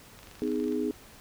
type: click train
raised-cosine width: 0.2 ms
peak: -32 dBFS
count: 14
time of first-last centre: 0.19-0.723 s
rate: 24.4 Hz
type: chord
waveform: sine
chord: G# minor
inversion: first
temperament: equal with one note detuned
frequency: 253 / 311.1 / 415.3 Hz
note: B3 / D#4 / G#4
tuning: +42 / 0 / 0 cents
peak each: -31 dBFS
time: 0.42-0.91 s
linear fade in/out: 0 ms
effects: pink hiss -52 dBFS RMS until 1.2 s